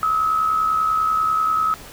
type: tone with amplitude modulation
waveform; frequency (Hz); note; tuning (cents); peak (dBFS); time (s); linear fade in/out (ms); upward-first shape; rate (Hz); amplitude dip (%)
sine; 1285; E6; -45; -14; 0.03-1.74; 0; sine; 70.2; 50
effects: pink hiss -40 dBFS RMS until 1.92 s